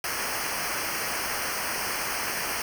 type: noise with comb filter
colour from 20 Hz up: pink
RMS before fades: -30 dBFS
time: 0.04-2.62 s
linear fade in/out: 2 ms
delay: 0.27 ms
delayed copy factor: -0.9
effects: none